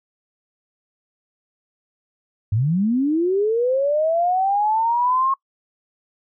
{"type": "linear sweep", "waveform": "sine", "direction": "up", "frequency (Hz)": [96, 1086], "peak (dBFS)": -16, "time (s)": [2.52, 5.34], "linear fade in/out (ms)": 5, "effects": ["noise-tail reverb RT60 0.1 s tail -24 dB re dry"]}